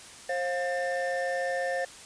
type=tone cluster; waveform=triangle; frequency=533 / 707 / 1793 Hz; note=C5 / F5 / A6; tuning=+32 / +21 / +32 cents; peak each=-28 / -31 / -32 dBFS; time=0.29-1.85 s; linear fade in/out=5 ms; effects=white hiss -47 dBFS RMS until 2.05 s + resampled to 22050 Hz